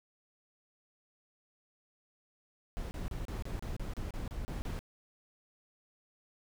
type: noise bursts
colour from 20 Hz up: brown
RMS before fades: -38 dBFS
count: 12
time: 2.77-4.791 s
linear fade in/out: 0 ms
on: 140 ms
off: 31 ms
effects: none